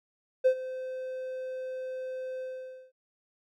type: tone with ADSR envelope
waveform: triangle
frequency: 516 Hz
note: C5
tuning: 24 cents flat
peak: -14 dBFS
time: 0.44-2.92 s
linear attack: 23 ms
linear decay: 77 ms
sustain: -18 dB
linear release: 510 ms
effects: tanh soft clip ceiling -14 dBFS